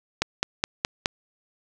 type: click train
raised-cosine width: 0.2 ms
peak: -4 dBFS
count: 5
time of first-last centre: 0.22-1.059 s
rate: 4.77 Hz
effects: none